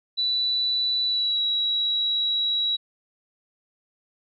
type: tone with pitch glide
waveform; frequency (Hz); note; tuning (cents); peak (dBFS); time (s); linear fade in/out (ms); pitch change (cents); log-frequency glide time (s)
sine; 3965 to 3881; B7 to B7; +6 to -31; -21; 0.17-2.77; 20; -37; 1.06-1.42
effects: none